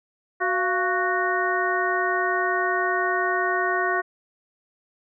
harmonic tone with a mistuned harmonic, 370 Hz, F#4, in tune, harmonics 1 / 2 / 3 / 4 / 5, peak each -27 / -27 / -27 / -27 / -27 dBFS, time 0.4-4.02 s, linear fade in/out 20 ms, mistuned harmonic 2, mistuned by -110 cents, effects none

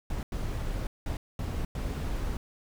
brown noise bursts at uneven times, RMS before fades -32 dBFS, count 5, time 0.1-0.23 / 0.32-0.87 / 1.06-1.17 / 1.39-1.65 / 1.75-2.37 s, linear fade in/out 2 ms, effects none

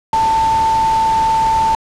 sine tone in noise, 890 Hz, A5, 20 cents sharp, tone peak -11 dBFS, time 0.13-1.75 s, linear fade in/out 2 ms, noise pink, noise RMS -26 dBFS, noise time 0.13-1.75 s, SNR +12 dB, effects low-pass 7000 Hz 12 dB/octave

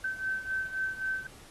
sine beating tone pair, 1540 / 1543.8 Hz, G6 / G6, -31 / -27 cents, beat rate 3.8 Hz, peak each -32 / -36 dBFS, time 0.04-1.27 s, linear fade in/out 5 ms, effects pink hiss -53 dBFS RMS until 1.5 s + AAC 32 kbps

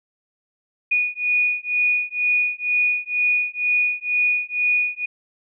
sine beating tone pair, 2461 / 2463.1 Hz, D#7 / D#7, -20 / -18 cents, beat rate 2.1 Hz, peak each -21 dBFS, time 0.91-5.06 s, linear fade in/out 10 ms, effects none

